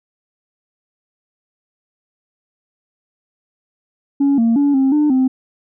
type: tone with pitch steps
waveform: sine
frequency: 280 / 229.8 / 285.1 / 267.5 / 298.6 / 260.1 Hz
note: C#4 / A#3 / C#4 / C4 / D4 / C4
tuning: +18 / -25 / +49 / +38 / +29 / -10 cents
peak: -9 dBFS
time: 4.2-5.28 s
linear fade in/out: 10 ms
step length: 180 ms
effects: tanh soft clip ceiling -9 dBFS